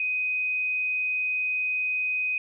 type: tone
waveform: sine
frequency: 2505 Hz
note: D#7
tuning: 11 cents sharp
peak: -24 dBFS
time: 0-2.38 s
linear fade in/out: 2 ms
effects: none